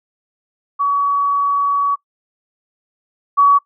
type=tone pair in turn; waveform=sine; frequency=1132 / 1132 Hz; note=C#6 / C#6; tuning=+36 / +36 cents; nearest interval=unison; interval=0 cents; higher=neither; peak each=-13 / -7 dBFS; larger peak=second; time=0.79-1.96 / 3.37-3.59 s; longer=first; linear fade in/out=20 ms; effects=noise-tail reverb RT60 0.1 s tail -20 dB re dry